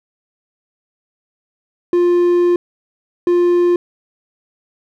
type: tone bursts at uneven times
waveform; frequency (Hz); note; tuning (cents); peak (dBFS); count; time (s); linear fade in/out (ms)
triangle; 351.1; F4; +9; -8; 2; 1.93-2.56 / 3.27-3.76; 2
effects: none